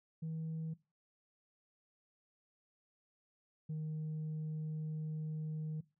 sine tone pair in turn, 160.2 / 155.37 Hz, E3 / D#3, -49 / -2 cents, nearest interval minor second, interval 53 cents, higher first, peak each -36 / -35 dBFS, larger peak second, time 0.22-0.74 / 3.69-5.81 s, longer second, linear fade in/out 10 ms, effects noise-tail reverb RT60 0.3 s tail -21 dB re dry + tanh soft clip ceiling -36 dBFS

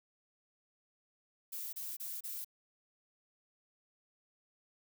violet noise bursts, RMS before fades -42 dBFS, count 4, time 1.52-2.447 s, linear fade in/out 10 ms, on 210 ms, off 29 ms, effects none

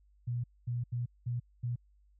sine tone bursts at uneven times, 121 Hz, B2, 35 cents flat, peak -31 dBFS, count 5, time 0.27-0.44 / 0.67-0.84 / 0.92-1.06 / 1.26-1.4 / 1.63-1.76 s, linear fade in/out 10 ms, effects added 50 Hz sine -62 dBFS peak until 2.19 s

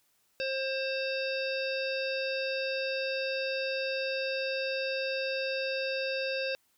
harmonic tone with a mistuned harmonic, 532 Hz, C5, 29 cents sharp, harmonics 1 / 3 / 5 / 7 / 9 / 10, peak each -32 / -39 / -36 / -42 / -42 / -45 dBFS, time 0.4-6.55 s, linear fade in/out 0 ms, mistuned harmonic 9, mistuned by -25 cents, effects white hiss -71 dBFS RMS until 6.77 s

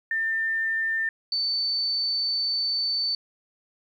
sine tone pair in turn, 1797 / 4528 Hz, A6 / C#8, +36 / +36 cents, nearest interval octave + major third, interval 1600 cents, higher second, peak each -23 dBFS, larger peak neither, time 0.11-1.09 / 1.32-3.15 s, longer second, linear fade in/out 2 ms, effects 10-bit

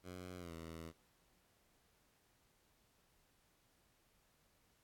10% pulse tone with pitch glide, 90.8 to 81.83 Hz, F#2 to E2, -32 to -12 cents, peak -40 dBFS, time 0.03-0.93 s, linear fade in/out 50 ms, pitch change -180 cents, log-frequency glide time 0.37-0.54 s, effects pink hiss -75 dBFS RMS until 4.83 s + AAC 64 kbps

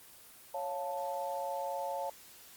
sine chord, Db augmented, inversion none, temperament equal, 554.4 / 698.5 / 880 Hz, Db5 / F5 / A5, 0 / 0 / 0 cents, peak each -38 / -40 / -38 dBFS, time 0.54-2.1 s, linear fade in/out 5 ms, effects white hiss -55 dBFS RMS until 2.56 s + Opus 24 kbps

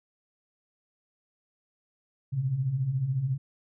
sine beating tone pair, 120.7 / 134.7 Hz, B2 / C#3, -39 / -49 cents, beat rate 14 Hz, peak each -33 / -26 dBFS, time 2.32-3.38 s, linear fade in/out 20 ms, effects none

